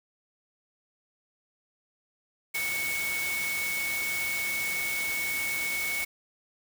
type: tone in noise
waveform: sine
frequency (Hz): 2217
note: C#7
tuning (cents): 0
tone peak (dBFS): -29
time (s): 2.54-6.05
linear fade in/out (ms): 10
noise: white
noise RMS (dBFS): -35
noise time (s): 2.54-6.05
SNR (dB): +3
effects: none